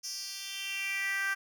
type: tone with high-pass filter sweep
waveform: 10% pulse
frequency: 392 Hz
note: G4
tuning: in tune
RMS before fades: -35 dBFS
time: 0.03-1.35 s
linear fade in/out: 20 ms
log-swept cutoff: 5600 to 1500 Hz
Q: 4.3
effects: none